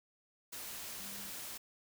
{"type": "tone in noise", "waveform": "sine", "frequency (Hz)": 197.9, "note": "G3", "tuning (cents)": 17, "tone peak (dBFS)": -54, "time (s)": [0.99, 1.3], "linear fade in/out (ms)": 10, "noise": "white", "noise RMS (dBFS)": -45, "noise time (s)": [0.52, 1.58], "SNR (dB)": -12, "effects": []}